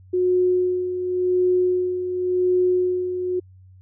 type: tone with tremolo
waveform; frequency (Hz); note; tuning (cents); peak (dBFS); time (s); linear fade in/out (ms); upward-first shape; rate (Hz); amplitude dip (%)
sine; 363.6; F#4; -30; -15; 0.13-3.4; 10; sine; 0.91; 60
effects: added 93 Hz sine -45 dBFS peak until 3.81 s